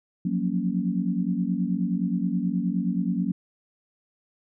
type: chord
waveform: sine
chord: Gb major seventh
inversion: third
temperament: equal with one note detuned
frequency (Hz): 175.52 / 185 / 233.1 / 277.2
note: F3 / Gb3 / Bb3 / Db4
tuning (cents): +9 / 0 / 0 / 0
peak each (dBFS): -29 / -26 / -29 / -31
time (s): 0.25-3.32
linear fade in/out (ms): 5
effects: none